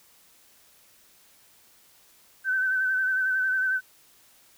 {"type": "tone with vibrato", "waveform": "sine", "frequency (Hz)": 1530, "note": "G6", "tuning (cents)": -42, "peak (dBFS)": -22, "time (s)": [2.44, 3.81], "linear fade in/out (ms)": 50, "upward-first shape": "sine", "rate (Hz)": 11, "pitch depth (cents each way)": 33, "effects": ["white hiss -58 dBFS RMS until 4.57 s"]}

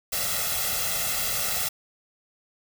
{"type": "noise with comb filter", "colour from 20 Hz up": "white", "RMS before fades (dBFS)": -27, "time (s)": [0.12, 1.69], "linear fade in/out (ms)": 10, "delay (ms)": 1.5, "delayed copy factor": 0.95, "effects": []}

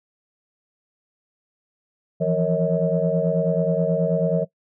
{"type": "tone cluster", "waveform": "sine", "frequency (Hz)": [164.2, 173.5, 461.3, 551, 637], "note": ["E3", "F3", "A#4", "C#5", "D#5"], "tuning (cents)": [-6, -11, -18, -11, 41], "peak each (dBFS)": -24, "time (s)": [2.2, 4.45], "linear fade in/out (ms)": 20, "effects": ["noise-tail reverb RT60 0.1 s tail -19 dB re dry", "tanh soft clip ceiling -6 dBFS"]}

